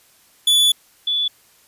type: tone pair in turn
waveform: 45% pulse / sine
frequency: 3452 / 3452 Hz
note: A7 / A7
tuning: -34 / -34 cents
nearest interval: unison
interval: 0 cents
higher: neither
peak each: -12 / -17 dBFS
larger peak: first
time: 0.47-0.72 / 1.07-1.28 s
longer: first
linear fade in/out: 5 ms
effects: white hiss -54 dBFS RMS until 1.67 s + resampled to 32000 Hz